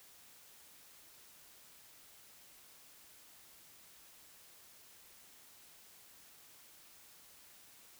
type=silence; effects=white hiss -60 dBFS RMS until 7.99 s